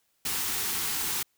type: band-stop noise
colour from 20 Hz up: white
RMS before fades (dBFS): -30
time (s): 0.25-1.23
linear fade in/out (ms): 5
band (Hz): 490 to 720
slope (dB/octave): 96
effects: white hiss -72 dBFS RMS until 1.37 s